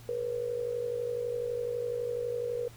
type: tone with amplitude modulation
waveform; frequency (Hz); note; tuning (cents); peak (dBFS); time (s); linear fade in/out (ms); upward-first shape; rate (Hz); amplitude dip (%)
sine; 481.3; B4; -45; -27; 0.09-2.68; 0; sine; 52; 70
effects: added 116 Hz sine -49 dBFS peak until 2.76 s + pink hiss -55 dBFS RMS until 2.76 s